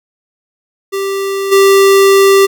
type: tone with level steps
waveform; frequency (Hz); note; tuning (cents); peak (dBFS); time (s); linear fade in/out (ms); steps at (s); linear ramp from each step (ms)
square; 392; G4; 0; -15 / -5; 0.92-2.47; 20; 1.51; 20
effects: none